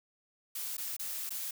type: noise with dropouts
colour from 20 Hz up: blue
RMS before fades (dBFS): -38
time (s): 0.55-1.51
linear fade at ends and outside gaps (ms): 5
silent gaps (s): 0.769-0.779 / 0.967-0.994 / 1.294-1.305
effects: none